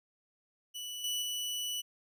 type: tone with level steps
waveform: sawtooth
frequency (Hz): 2960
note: F#7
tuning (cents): 0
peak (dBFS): -36 / -29 / -31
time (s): 0.74-1.82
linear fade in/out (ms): 20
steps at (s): 1.04 / 1.22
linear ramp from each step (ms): 2
effects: none